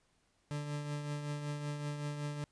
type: tone with tremolo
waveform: 40% pulse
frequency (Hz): 146.83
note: D3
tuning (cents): 0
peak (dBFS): -34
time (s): 0.51-2.44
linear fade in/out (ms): 0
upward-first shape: triangle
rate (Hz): 5.3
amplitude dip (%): 50
effects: pink hiss -74 dBFS RMS until 2.51 s + resampled to 22050 Hz